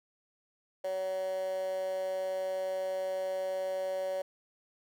15% pulse tone with high-pass filter, 188.3 Hz, F#3, 31 cents sharp, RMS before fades -34 dBFS, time 0.84-4.22 s, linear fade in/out 5 ms, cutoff 560 Hz, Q 7, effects none

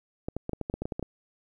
clicks, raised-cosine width 2 ms, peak -18 dBFS, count 12, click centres 0.285 / 0.366 / 0.494 / 0.533 / 0.613 / 0.699 / 0.74 / 0.82 / 0.855 / 0.922 / 0.995 / 1.027 s, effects 10-bit

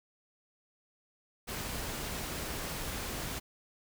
pink noise, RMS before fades -38 dBFS, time 1.47-3.4 s, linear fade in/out 20 ms, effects none

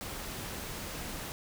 pink noise, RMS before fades -40 dBFS, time 0.01-1.32 s, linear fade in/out 0 ms, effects none

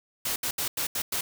white noise bursts at uneven times, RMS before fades -29 dBFS, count 6, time 0.25-0.36 / 0.43-0.51 / 0.58-0.68 / 0.77-0.87 / 0.95-1.02 / 1.12-1.21 s, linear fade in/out 5 ms, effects none

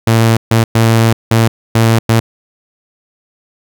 sawtooth tone bursts at uneven times, 113.6 Hz, A#2, 44 cents flat, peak -3 dBFS, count 6, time 0.07-0.37 / 0.51-0.64 / 0.75-1.13 / 1.31-1.48 / 1.75-1.99 / 2.09-2.2 s, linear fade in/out 5 ms, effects none

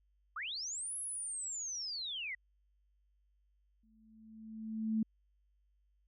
sine linear two-way sweep, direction up then down, 1108.7 to 10950 to 1904 Hz, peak -38 dBFS, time 0.36-2.35 s, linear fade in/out 5 ms, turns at 0.98 s
sine tone with exponential growth, 220 Hz, A3, in tune, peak -28 dBFS, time 3.83-5.03 s, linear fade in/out 5 ms, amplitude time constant 260 ms
effects added 50 Hz sine -70 dBFS peak until 6.07 s

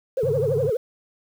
sine tone with vibrato, 478.3 Hz, A#4, 44 cents sharp, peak -19 dBFS, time 0.17-0.77 s, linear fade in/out 5 ms, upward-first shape triangle, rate 12 Hz, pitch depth 270 cents each way
sine chord, Ab suspended fourth, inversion none, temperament equal with one note detuned, 103.83 / 138.59 / 152.98 Hz, Ab2 / Db3 / Eb3, 0 / 0 / -29 cents, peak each -30 / -26 / -32 dBFS, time 0.23-0.7 s, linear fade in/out 5 ms
effects tanh soft clip ceiling -12 dBFS + 8-bit

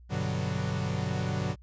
45% pulse chord, G major seventh, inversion none, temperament equal, 98 / 123.47 / 146.83 / 185 Hz, G2 / B2 / D3 / F#3, 0 / 0 / 0 / 0 cents, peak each -34 dBFS, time 0.09-1.56 s, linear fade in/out 50 ms, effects added 60 Hz sine -49 dBFS peak until 1.62 s + resampled to 16000 Hz

